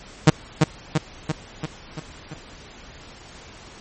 sawtooth tone with echo, 155.5 Hz, D#3, 1 cent flat, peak -4 dBFS, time 0.27-0.3 s, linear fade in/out 5 ms, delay 340 ms, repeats 6, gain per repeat -4 dB, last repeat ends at 2.34 s, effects pink hiss -43 dBFS RMS until 3.8 s + MP3 32 kbps

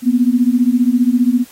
sine beating tone pair, 238.2 / 253.2 Hz, A#3 / B3, +38 / +43 cents, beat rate 15 Hz, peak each -13 dBFS, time 0.02-1.45 s, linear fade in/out 50 ms, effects white hiss -43 dBFS RMS until 1.51 s + AAC 48 kbps

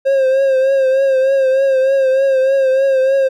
triangle tone with vibrato, 534 Hz, C5, 35 cents sharp, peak -8 dBFS, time 0.05-3.29 s, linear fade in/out 20 ms, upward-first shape triangle, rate 3.3 Hz, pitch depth 52 cents each way, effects none

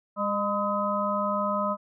harmonic tone with a mistuned harmonic, 203.5 Hz, G#3, 35 cents flat, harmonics 1 / 3 / 5 / 6, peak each -31 / -29 / -30 / -29 dBFS, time 0.16-1.77 s, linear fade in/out 50 ms, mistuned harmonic 6, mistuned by +62 cents, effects none

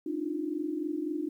sine tone cluster, 283.2 / 306.9 / 351.4 Hz, C#4 / D#4 / F4, +37 / -24 / +11 cents, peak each -38 / -32 / -36 dBFS, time 0.06-1.29 s, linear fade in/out 5 ms, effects 11-bit

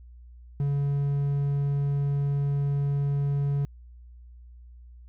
triangle tone, 141.5 Hz, C#3, 36 cents sharp, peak -21 dBFS, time 0.6-3.65 s, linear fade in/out 0 ms, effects added 60 Hz sine -45 dBFS peak until 5.08 s

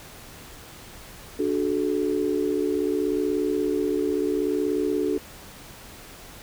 sine chord, D major, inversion none, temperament equal with one note detuned, 293.7 / 370 / 430.7 Hz, D4 / F#4 / A4, 0 / 0 / -37 cents, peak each -26 dBFS, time 1.39-5.18 s, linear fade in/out 5 ms, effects pink hiss -44 dBFS RMS until 6.42 s

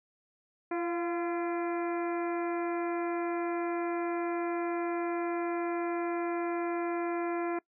harmonic tone with a mistuned harmonic, 341.7 Hz, F4, 38 cents flat, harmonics 1 / 2 / 3 / 4 / 5 / 6 / 7, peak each -31 / -37 / -41 / -43 / -45 / -47 / -48 dBFS, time 0.71-7.59 s, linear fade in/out 5 ms, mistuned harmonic 2, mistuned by +32 cents, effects noise-tail reverb RT60 0.1 s tail -23 dB re dry

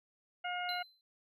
harmonic tone, 715 Hz, F5, 41 cents sharp, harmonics 1 / 2 / 3 / 4, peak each -38 / -41 / -43 / -44 dBFS, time 0.44-0.83 s, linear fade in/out 10 ms
triangle tone with exponential decay, 4070 Hz, C8, 49 cents flat, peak -34 dBFS, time 0.69-1.01 s, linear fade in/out 1 ms, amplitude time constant 69 ms
effects none

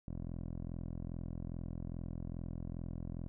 10% pulse tone with low-pass filter, 42.43 Hz, F1, 49 cents flat, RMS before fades -42 dBFS, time 0.08-3.28 s, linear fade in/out 0 ms, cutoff 430 Hz, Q 0.57, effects none

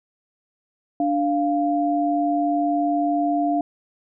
sine tone pair together, 293 / 696.2 Hz, D4 / F5, -4 / -6 cents, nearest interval octave + minor third, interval 1498 cents, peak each -21 dBFS, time 1-3.61 s, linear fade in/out 2 ms, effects none

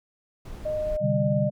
brown noise, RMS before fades -36 dBFS, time 0.45-0.97 s, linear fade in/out 5 ms
sine tone with pitch glide, 614 to 603.8 Hz, D#5 to D5, -23 to +48 cents, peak -25 dBFS, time 0.65-1.5 s, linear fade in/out 10 ms, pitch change -29 cents, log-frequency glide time 0.89-1.22 s
sine chord, C suspended second, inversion none, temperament equal with one note detuned, 127.9 / 146.83 / 196 Hz, C3 / D3 / G3, -39 / 0 / 0 cents, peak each -26 dBFS, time 1-1.51 s, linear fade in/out 50 ms
effects none

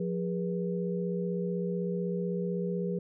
sine tone cluster, 177.8 / 407.9 / 483.8 Hz, F3 / G#4 / B4, +31 / -31 / -36 cents, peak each -31 / -35 / -36 dBFS, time 0-2.99 s, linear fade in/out 5 ms, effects none

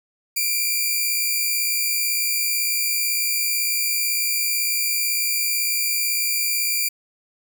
5% pulse tone pair together, 2342 / 2400 Hz, D7 / D7, -5 / +37 cents, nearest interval unison, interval 42 cents, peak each -13 dBFS, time 0.36-6.89 s, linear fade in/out 10 ms, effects none

